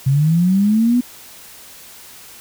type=linear sweep; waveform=sine; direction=up; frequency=130.3 to 250 Hz; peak=-11 dBFS; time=0.06-1.01 s; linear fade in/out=10 ms; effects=white hiss -40 dBFS RMS until 2.4 s